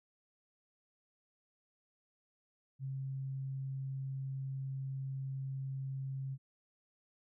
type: tone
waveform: sine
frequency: 134.5 Hz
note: C3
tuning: 48 cents sharp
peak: -37 dBFS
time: 2.79-6.38 s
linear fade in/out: 50 ms
effects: none